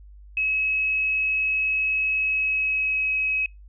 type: tone with pitch glide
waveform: sine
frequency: 2568 to 2552 Hz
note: E7 to D#7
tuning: -46 to +43 cents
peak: -21 dBFS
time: 0.37-3.46 s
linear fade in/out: 2 ms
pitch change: -11 cents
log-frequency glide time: 2.15-3.13 s
effects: noise-tail reverb RT60 0.2 s tail -26 dB re dry + added 50 Hz sine -43 dBFS peak until 3.68 s